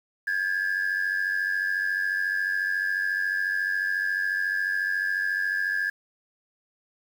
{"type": "tone pair together", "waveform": "sine", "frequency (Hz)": [1615.9, 1710], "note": ["G#6", "A6"], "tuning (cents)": [-48, -50], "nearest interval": "minor second", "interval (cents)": 98, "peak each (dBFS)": -25, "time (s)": [0.27, 5.9], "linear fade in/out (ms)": 5, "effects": ["tanh soft clip ceiling -20 dBFS", "8-bit"]}